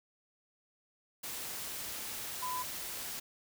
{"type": "tone in noise", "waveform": "sine", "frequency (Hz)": 1004, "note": "B5", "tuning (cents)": 28, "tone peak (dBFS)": -35, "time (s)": [2.42, 2.63], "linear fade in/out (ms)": 10, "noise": "white", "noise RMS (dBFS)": -41, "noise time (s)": [1.23, 3.2], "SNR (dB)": 3, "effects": []}